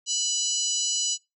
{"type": "harmonic tone with a mistuned harmonic", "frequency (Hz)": 984, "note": "B5", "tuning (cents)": -7, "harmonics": [3, 4, 5, 6, 7, 8], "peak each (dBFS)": [-31, -32, -33, -29, -29, -34], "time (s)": [0.06, 1.18], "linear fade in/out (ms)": 50, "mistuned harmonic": 4, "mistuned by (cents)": 50, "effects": ["noise-tail reverb RT60 0.2 s tail -19 dB re dry"]}